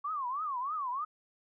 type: tone with vibrato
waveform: sine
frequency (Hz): 1114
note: C#6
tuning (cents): +8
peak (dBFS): -32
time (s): 0.04-1.05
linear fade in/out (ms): 10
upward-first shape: triangle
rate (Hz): 3.2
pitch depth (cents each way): 270
effects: none